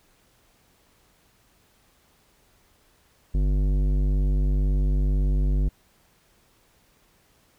triangle tone with tanh clipping, 49 Hz, G1, in tune, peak -21 dBFS, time 3.34-5.69 s, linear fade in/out 10 ms, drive 18 dB, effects pink hiss -62 dBFS RMS until 7.58 s

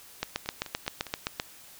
two click trains, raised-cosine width 0.2 ms, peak -11 / -22 dBFS, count 10 / 5, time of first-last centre 0.23-1.399 / 0.46-1.27 s, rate 7.7 / 4.94 Hz, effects white hiss -51 dBFS RMS until 1.79 s

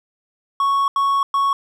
triangle tone bursts at uneven times, 1108.7 Hz, C#6, in tune, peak -13 dBFS, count 3, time 0.6-0.88 / 0.96-1.23 / 1.34-1.53 s, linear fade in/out 2 ms, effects none

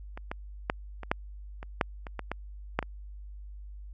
clicks, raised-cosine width 0.5 ms, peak -25 / -18 / -10 / -24 / -9 / -26 / -8 / -25 / -19 / -16 / -10 / -20 dBFS, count 12, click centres 0.175 / 0.315 / 0.699 / 1.033 / 1.115 / 1.629 / 1.812 / 2.068 / 2.193 / 2.316 / 2.79 / 2.827 s, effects added 50 Hz sine -41 dBFS peak until 3.93 s

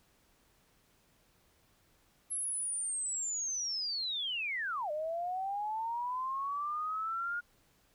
sine linear two-way sweep, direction down then up, 11120 to 593 to 1433 Hz, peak -33 dBFS, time 2.3-7.41 s, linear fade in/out 20 ms, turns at 4.91 s, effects pink hiss -69 dBFS RMS until 7.94 s

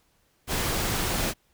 pink noise, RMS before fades -27 dBFS, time 0.47-1.34 s, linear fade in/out 50 ms, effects pink hiss -67 dBFS RMS until 1.53 s

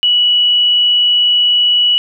sine tone, 2939 Hz, F#7, 12 cents flat, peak -8 dBFS, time 0.03-1.98 s, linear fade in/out 0 ms, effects none

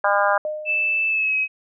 harmonic tone, 202 Hz, G#3, 48 cents flat, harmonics 3 / 4 / 5 / 6 / 7 / 8, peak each -21 / -22 / -23 / -24 / -24 / -25 dBFS, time 0.04-0.38 s, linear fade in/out 5 ms
sine tone with exponential decay, 611 Hz, D#5, 32 cents flat, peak -21 dBFS, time 0.45-1.24 s, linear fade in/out 1 ms, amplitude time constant 170 ms
sine tone with pitch glide, 2637 to 2547 Hz, E7 to D#7, 0 to +40 cents, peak -18 dBFS, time 0.65-1.48 s, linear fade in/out 50 ms, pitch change -60 cents, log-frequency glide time 1.08-1.36 s
effects none

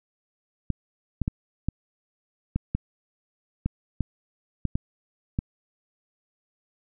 clicks, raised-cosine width 5 ms, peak -12 dBFS, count 11, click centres 0.703 / 1.217 / 1.279 / 1.686 / 2.56 / 2.75 / 3.66 / 4.007 / 4.653 / 4.755 / 5.389 s, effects none

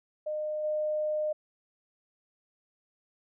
sine tone with level steps, 610 Hz, D#5, 34 cents flat, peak -30 / -27 dBFS, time 0.26-1.33 s, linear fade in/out 10 ms, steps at 0.63 s, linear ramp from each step 20 ms, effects none

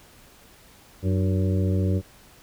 harmonic tone with a mistuned harmonic, 93.9 Hz, F#2, 26 cents sharp, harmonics 1 / 2 / 3 / 4 / 5 / 6, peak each -21 / -27 / -31 / -33 / -35 / -37 dBFS, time 1.02-2.02 s, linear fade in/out 50 ms, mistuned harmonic 3, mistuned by +87 cents, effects pink hiss -52 dBFS RMS until 2.42 s

